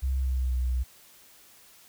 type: tone with pitch glide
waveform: sine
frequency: 65.8 to 62.61 Hz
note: C2 to B1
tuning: +10 to +24 cents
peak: -24 dBFS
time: 0.02-0.84 s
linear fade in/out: 20 ms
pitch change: -86 cents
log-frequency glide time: 0.19-0.56 s
effects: white hiss -55 dBFS RMS until 1.88 s